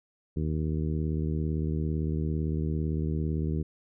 harmonic tone, 77.78 Hz, D#2, in tune, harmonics 1 / 2 / 3 / 4 / 5 / 6, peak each -30 / -30 / -36 / -37 / -39 / -46 dBFS, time 0.36-3.63 s, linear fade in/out 10 ms, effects none

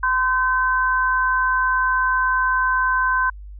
sine tone pair together, 1026 / 1535.9 Hz, C6 / G6, -34 / -36 cents, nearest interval perfect fifth, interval 698 cents, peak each -19 dBFS, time 0.03-3.3 s, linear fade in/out 5 ms, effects added 50 Hz sine -34 dBFS peak until 3.59 s

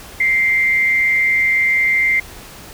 sine tone with frequency modulation, 2093 Hz, C7, in tune, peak -12 dBFS, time 0.2-2.2 s, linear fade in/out 5 ms, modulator 170 Hz, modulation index 0.32, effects pink hiss -37 dBFS RMS until 2.73 s

